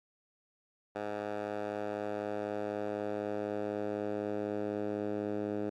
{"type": "tone with band-pass filter sweep", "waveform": "10% pulse", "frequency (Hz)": 104, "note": "G#2", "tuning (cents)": 3, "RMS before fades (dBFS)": -36, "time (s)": [0.95, 5.7], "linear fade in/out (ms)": 10, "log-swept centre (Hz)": [780, 360], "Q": 1.1, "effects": ["AAC 64 kbps"]}